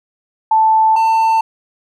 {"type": "tone pair in turn", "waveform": ["sine", "triangle"], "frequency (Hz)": [880, 893.8], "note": ["A5", "A5"], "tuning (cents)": [0, 27], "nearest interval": "unison", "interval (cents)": 27, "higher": "second", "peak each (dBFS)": -8, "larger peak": "neither", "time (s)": [[0.51, 0.96], [0.96, 1.41]], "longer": "neither", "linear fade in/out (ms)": 5, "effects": []}